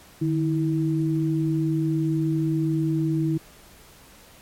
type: tone pair together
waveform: sine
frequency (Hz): 152.44 / 323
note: D#3 / E4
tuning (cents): -35 / -35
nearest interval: octave + minor second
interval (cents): 1300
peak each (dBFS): -23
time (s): 0.21-3.38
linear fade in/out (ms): 10
effects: pink hiss -50 dBFS RMS until 4.41 s + MP3 64 kbps